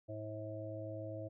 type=harmonic tone; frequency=107.5 Hz; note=A2; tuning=40 cents flat; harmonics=1 / 3 / 5 / 6; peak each=-45 / -48 / -47 / -47 dBFS; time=0.08-1.29 s; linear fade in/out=20 ms; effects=none